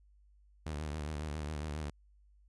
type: tone with vibrato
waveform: sawtooth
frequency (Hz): 75.6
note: D#2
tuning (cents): -49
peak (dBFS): -33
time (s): 0.66-1.9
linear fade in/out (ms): 5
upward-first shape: triangle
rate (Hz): 7.3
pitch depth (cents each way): 94
effects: added 50 Hz sine -61 dBFS peak until 2.48 s + resampled to 24000 Hz